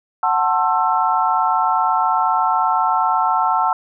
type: chord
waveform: sine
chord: F# half-diminished seventh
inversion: none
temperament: just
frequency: 740 / 888 / 1065.6 / 1332 Hz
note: F#5 / A5 / C6 / E6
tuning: 0 / +16 / +31 / +18 cents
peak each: -20 / -18 / -22 / -20 dBFS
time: 0.23-3.73 s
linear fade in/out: 2 ms
effects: none